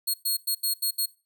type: tone bursts at uneven times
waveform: 10% pulse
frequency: 4300 Hz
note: C8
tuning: 47 cents sharp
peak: -17 dBFS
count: 6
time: 0.07-0.14 / 0.25-0.37 / 0.47-0.55 / 0.63-0.74 / 0.82-0.91 / 0.98-1.06 s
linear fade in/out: 10 ms
effects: noise-tail reverb RT60 0.3 s tail -19 dB re dry